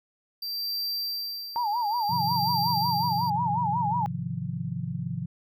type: tone with tremolo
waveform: square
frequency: 4699 Hz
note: D8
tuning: in tune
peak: -28 dBFS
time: 0.42-3.3 s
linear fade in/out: 5 ms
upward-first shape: sine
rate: 0.57 Hz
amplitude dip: 75%
type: tone with vibrato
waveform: sine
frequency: 893 Hz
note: A5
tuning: 25 cents sharp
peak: -24 dBFS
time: 1.56-4.06 s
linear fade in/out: 0 ms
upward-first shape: sine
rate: 5.5 Hz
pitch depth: 160 cents each way
type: chord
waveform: sine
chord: F minor seventh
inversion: first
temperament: just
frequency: 104.77 / 130.96 / 157.15 / 174.61 Hz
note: Ab2 / C3 / Eb3 / F3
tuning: +16 / +2 / +18 / 0 cents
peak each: -38 / -33 / -36 / -33 dBFS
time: 2.09-5.26 s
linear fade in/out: 10 ms
effects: none